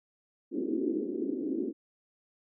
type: band-pass noise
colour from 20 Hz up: white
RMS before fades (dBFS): -32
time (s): 0.51-1.73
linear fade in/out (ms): 50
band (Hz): 240 to 380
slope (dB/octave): 48
effects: none